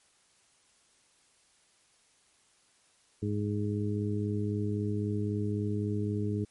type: harmonic tone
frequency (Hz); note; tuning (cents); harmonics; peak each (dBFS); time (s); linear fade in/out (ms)
103.8; G#2; 0; 1 / 2 / 3 / 4; -31 / -34 / -36 / -37; 3.22-6.45; 10
effects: white hiss -66 dBFS RMS until 6.5 s + MP3 48 kbps